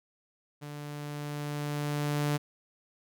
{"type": "tone with level ramp", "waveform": "sawtooth", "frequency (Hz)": 146.83, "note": "D3", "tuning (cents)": 0, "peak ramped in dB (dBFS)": [-36, -22], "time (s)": [0.61, 2.38], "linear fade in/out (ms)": 20, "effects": []}